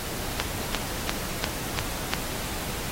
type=click train; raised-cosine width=0.2 ms; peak=-5 dBFS; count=6; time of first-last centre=0.4-2.136 s; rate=2.88 Hz; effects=pink hiss -33 dBFS RMS until 2.91 s + AAC 48 kbps